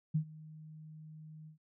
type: tone with ADSR envelope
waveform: sine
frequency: 155.6 Hz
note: D#3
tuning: in tune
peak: -26 dBFS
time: 0.14-1.58 s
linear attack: 14 ms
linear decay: 86 ms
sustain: -22 dB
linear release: 110 ms
effects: none